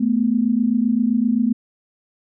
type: tone pair together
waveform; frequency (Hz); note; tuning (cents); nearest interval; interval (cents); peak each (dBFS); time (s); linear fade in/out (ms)
sine; 219.2 / 246.9; A3 / B3; -6 / 0; major second; 206; -18; 0-1.53; 10
effects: none